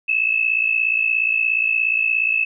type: tone pair together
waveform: sine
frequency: 2580 / 2637 Hz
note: E7 / E7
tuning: -38 / 0 cents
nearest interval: unison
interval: 38 cents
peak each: -19 dBFS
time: 0.08-2.45 s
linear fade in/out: 10 ms
effects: none